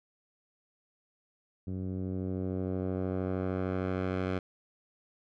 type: tone with low-pass filter sweep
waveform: 10% pulse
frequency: 93.1 Hz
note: F#2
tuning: 11 cents sharp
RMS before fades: -33 dBFS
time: 1.67-4.39 s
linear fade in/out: 5 ms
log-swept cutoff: 210 to 2700 Hz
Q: 0.72
effects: none